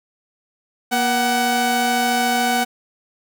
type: tone pair together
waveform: sawtooth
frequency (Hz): 238.5 / 749.4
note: A#3 / F#5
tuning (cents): +40 / +22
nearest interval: octave + minor sixth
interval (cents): 1982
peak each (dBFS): -18 / -14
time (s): 0.91-2.65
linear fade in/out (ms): 20
effects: none